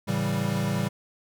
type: chord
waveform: square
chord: A dominant seventh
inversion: none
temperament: equal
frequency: 110 / 138.59 / 164.81 / 196 Hz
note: A2 / C#3 / E3 / G3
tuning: 0 / 0 / 0 / 0 cents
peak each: -32 / -31 / -32 / -29 dBFS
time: 0.07-0.89 s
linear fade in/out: 20 ms
effects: none